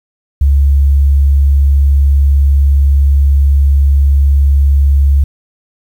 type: tone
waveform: sine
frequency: 69.8 Hz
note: C#2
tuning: 13 cents sharp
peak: -5 dBFS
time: 0.41-5.24 s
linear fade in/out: 5 ms
effects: 7-bit